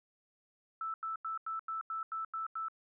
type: tone bursts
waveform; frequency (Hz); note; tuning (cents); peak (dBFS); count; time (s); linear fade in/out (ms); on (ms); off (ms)
sine; 1318.5; E6; 0; -35; 9; 0.81-2.684; 2; 130; 88
effects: none